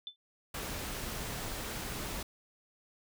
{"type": "tone with exponential decay", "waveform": "sine", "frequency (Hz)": 3520, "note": "A7", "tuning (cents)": 0, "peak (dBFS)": -35, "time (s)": [0.07, 0.16], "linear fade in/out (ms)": 1, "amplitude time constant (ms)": 19}
{"type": "noise", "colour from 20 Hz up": "pink", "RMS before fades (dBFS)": -39, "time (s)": [0.54, 2.23], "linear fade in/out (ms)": 5}
{"effects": []}